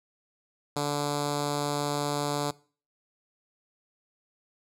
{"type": "tone with notch filter", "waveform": "5% pulse", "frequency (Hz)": 145.4, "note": "D3", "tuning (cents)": -17, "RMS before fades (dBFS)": -29, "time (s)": [0.76, 2.51], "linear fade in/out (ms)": 5, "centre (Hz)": 1800, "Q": 0.81, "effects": ["noise-tail reverb RT60 0.4 s tail -21 dB re dry", "low-pass 11000 Hz 12 dB/octave"]}